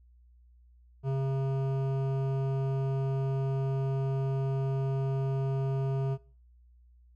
sine tone with hard clipping, 134.9 Hz, C#3, 47 cents flat, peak -29 dBFS, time 1.03-6.18 s, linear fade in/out 50 ms, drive 13 dB, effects noise-tail reverb RT60 0.4 s tail -21 dB re dry + added 60 Hz sine -56 dBFS peak until 7.15 s

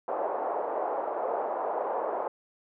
pink band-pass noise, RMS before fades -31 dBFS, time 0.08-2.28 s, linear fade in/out 2 ms, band 500 to 890 Hz, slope 24 dB/octave, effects none

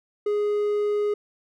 triangle tone, 415.3 Hz, G#4, in tune, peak -19 dBFS, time 0.26-1.14 s, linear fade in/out 5 ms, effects none

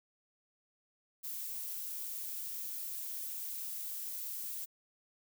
violet noise, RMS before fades -41 dBFS, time 1.23-4.66 s, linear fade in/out 20 ms, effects none

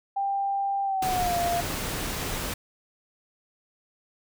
sine tone with pitch glide, 792 to 693.5 Hz, G5 to F5, +18 to -12 cents, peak -24 dBFS, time 0.16-1.61 s, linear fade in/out 10 ms, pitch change -230 cents, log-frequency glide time 0.84-1.37 s
pink noise, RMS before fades -31 dBFS, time 1.02-2.54 s, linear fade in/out 5 ms
effects none

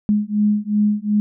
sine beating tone pair, 207.7 / 210.4 Hz, G#3 / G#3, 0 / +23 cents, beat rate 2.7 Hz, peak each -18 dBFS, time 0.09-1.2 s, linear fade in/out 0 ms, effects none

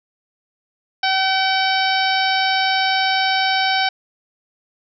harmonic tone, 764 Hz, G5, 45 cents flat, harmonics 1 / 2 / 3 / 4 / 5 / 6 / 7, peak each -19 / -22 / -24 / -25 / -26 / -27 / -27 dBFS, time 1.03-3.89 s, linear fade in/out 5 ms, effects none

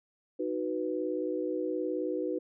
sine chord, B major, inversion first, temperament equal, 311.1 / 370 / 493.9 Hz, D#4 / F#4 / B4, 0 / 0 / 0 cents, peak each -34 dBFS, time 0.39-2.39 s, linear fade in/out 10 ms, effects none

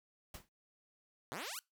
pink noise with exponential decay, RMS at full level -44 dBFS, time 0.34-0.49 s, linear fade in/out 5 ms, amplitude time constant 31 ms
5% pulse exponential sweep, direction up, 120.3 to 1568 Hz, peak -30 dBFS, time 1.32-1.59 s, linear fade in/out 0 ms
effects noise-tail reverb RT60 0.2 s tail -24 dB re dry

